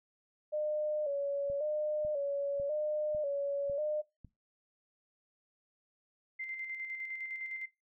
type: tone with vibrato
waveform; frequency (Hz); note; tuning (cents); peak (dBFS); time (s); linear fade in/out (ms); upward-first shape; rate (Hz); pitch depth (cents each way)
sine; 584; D5; -10; -31; 0.52-4.02; 20; square; 0.92; 62
type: click train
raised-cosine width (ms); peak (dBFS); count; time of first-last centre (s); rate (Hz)
5; -38; 6; 1.5-4.247; 1.82
type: tone with tremolo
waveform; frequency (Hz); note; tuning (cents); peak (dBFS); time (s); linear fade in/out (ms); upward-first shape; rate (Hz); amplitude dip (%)
sine; 2084; C7; -7; -37; 6.39-7.66; 10; square; 9.8; 40
effects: noise-tail reverb RT60 0.2 s tail -17 dB re dry